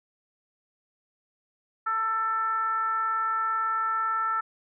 sine tone with frequency modulation, 1332 Hz, E6, 18 cents sharp, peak -24 dBFS, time 1.86-4.41 s, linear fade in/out 10 ms, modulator 441 Hz, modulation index 0.52, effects none

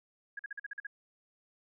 sine tone bursts, 1647 Hz, G#6, 15 cents flat, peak -37 dBFS, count 8, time 0.37-0.869 s, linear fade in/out 5 ms, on 23 ms, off 45 ms, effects none

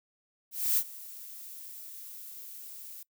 violet noise with ADSR envelope, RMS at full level -25 dBFS, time 0.51-3.03 s, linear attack 260 ms, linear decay 63 ms, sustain -20 dB, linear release 5 ms, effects noise-tail reverb RT60 0.1 s tail -23 dB re dry

